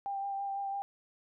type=tone with vibrato; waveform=sine; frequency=792 Hz; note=G5; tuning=18 cents sharp; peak=-33 dBFS; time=0.06-0.82 s; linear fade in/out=0 ms; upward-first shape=sine; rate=6 Hz; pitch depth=17 cents each way; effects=none